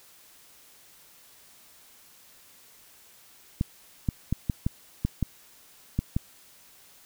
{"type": "clicks", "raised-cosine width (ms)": 5, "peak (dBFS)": -12, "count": 9, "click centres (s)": [3.611, 4.088, 4.326, 4.498, 4.665, 5.05, 5.227, 5.99, 6.165], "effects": ["white hiss -55 dBFS RMS until 7.05 s"]}